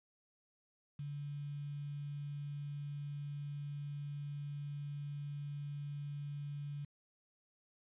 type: tone with quantisation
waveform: sine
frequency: 144.4 Hz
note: D3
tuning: 29 cents flat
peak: -40 dBFS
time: 0.99-6.85 s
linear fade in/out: 5 ms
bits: 10
effects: resampled to 8000 Hz